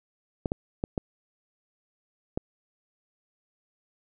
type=clicks; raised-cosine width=2 ms; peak=-14 dBFS; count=5; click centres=0.458 / 0.519 / 0.839 / 0.978 / 2.375 s; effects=none